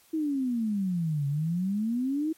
sine exponential two-way sweep, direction down then up, 324.8 to 138.59 to 324.8 Hz, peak -25 dBFS, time 0.13-2.33 s, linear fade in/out 10 ms, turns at 1.27 s, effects white hiss -60 dBFS RMS until 2.37 s + MP3 64 kbps

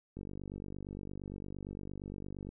click train, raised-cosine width 3 ms, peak -30 dBFS, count 114, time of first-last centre 0.17-2.49 s, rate 48.7 Hz, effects none

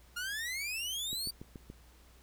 sawtooth exponential sweep, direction up, 1396.9 to 4682 Hz, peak -32 dBFS, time 0.16-1.31 s, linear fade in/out 10 ms
click train, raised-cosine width 3 ms, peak -32 dBFS, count 5, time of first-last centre 1.13-1.701 s, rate 7.01 Hz
effects added 60 Hz sine -58 dBFS peak until 2.22 s + pink hiss -63 dBFS RMS until 2.22 s

